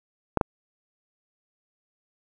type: clicks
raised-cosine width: 1 ms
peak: -6 dBFS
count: 2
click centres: 0.373 / 0.412 s
effects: 8-bit